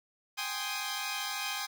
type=chord; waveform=10% pulse; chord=Ab major seventh; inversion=third; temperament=equal; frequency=784 / 830.6 / 1046.5 / 1244.5 Hz; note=G5 / Ab5 / C6 / Eb6; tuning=0 / 0 / 0 / 0 cents; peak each=-31 dBFS; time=0.37-1.67 s; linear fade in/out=20 ms; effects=none